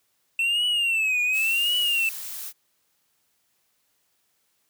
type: tone with vibrato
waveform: triangle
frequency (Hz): 2684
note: E7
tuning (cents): +31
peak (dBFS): -19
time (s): 0.39-2.09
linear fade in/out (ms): 2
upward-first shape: triangle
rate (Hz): 0.91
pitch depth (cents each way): 170
type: noise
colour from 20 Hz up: blue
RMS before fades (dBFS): -35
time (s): 1.32-2.53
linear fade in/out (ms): 50
effects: white hiss -70 dBFS RMS until 4.69 s + high-pass 60 Hz 12 dB/octave